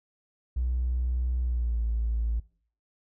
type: tone with pitch glide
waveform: triangle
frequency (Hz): 61.8 to 56.34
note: B1 to A1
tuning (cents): +2 to +42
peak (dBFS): -21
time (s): 0.56-2.4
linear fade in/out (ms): 10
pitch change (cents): -160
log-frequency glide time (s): 1.42-1.84
effects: noise-tail reverb RT60 0.5 s tail -24 dB re dry + tanh soft clip ceiling -22 dBFS